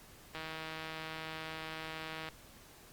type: click train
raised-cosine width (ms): 0.3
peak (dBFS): -26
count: 309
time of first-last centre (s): 0.35-2.287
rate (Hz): 159
effects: pink hiss -57 dBFS RMS until 2.92 s + Opus 48 kbps